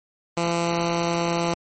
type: tone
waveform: 10% pulse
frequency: 170 Hz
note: F3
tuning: 46 cents flat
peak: -13 dBFS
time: 0.37-1.54 s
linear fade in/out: 2 ms
effects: MP3 32 kbps